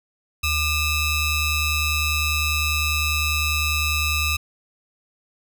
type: ring-modulated tone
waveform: sawtooth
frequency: 1275 Hz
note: D#6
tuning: 42 cents sharp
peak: -13 dBFS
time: 0.43-4.37 s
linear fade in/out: 10 ms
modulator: 1350 Hz
effects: none